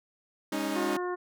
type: chord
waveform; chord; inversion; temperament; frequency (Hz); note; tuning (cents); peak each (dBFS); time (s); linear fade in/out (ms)
sawtooth; Ab suspended fourth; none; equal with one note detuned; 203.6 / 277.2 / 311.1; Ab3 / Db4 / Eb4; -34 / 0 / 0; -32 / -30 / -28; 0.52-0.97; 5
type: harmonic tone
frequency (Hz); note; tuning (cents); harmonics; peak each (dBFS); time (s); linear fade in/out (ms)
358.8; F4; +47; 1 / 2 / 3 / 4 / 5; -31 / -39 / -37 / -43 / -44; 0.75-1.16; 20
effects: none